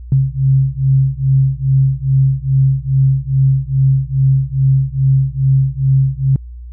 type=beating tone pair; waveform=sine; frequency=133.3 / 135.7 Hz; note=C3 / C#3; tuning=+33 / -36 cents; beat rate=2.4 Hz; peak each=-13 dBFS; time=0.12-6.36 s; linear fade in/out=2 ms; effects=added 60 Hz sine -28 dBFS peak until 6.72 s